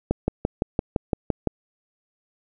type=click train; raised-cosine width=2 ms; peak=-7 dBFS; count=9; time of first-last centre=0.11-1.473 s; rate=5.87 Hz; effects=none